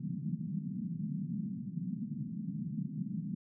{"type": "band-pass noise", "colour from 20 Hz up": "white", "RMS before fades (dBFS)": -38, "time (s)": [0, 3.35], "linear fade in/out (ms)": 10, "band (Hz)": [140, 220], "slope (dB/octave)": 48, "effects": []}